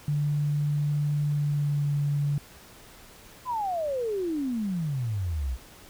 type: tone with pitch glide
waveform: sine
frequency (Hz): 146.83 to 144.14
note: D3 to D3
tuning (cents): 0 to -32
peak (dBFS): -23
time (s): 0.08-2.38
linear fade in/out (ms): 2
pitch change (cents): -32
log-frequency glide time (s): 1.24-1.94
type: exponential sweep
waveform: sine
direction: down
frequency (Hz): 1044 to 58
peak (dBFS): -26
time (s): 3.45-5.58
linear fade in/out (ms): 50
effects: pink hiss -50 dBFS RMS until 5.89 s